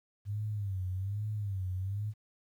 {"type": "tone with vibrato", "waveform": "sine", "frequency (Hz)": 99.1, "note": "G2", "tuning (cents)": 19, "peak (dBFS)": -32, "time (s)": [0.25, 2.14], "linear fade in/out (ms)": 50, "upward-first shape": "sine", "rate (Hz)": 1.2, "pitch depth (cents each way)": 130, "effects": ["11-bit"]}